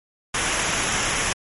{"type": "noise with comb filter", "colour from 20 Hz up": "pink", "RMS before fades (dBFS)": -23, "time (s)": [0.34, 1.33], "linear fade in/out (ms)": 5, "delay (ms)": 0.23, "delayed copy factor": -0.6, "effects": ["MP3 48 kbps"]}